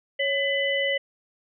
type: tone cluster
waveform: sine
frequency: 555 / 2008 / 2990 Hz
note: C#5 / B6 / F#7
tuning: +2 / +28 / +17 cents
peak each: -26 / -25 / -29 dBFS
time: 0.19-0.98 s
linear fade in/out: 10 ms
effects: none